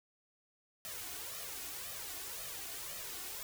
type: noise with flanger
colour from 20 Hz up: white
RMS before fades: -44 dBFS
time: 0.85-3.43 s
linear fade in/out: 0 ms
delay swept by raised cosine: 1.6 to 2.8 ms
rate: 1.9 Hz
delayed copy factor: +0.7
effects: none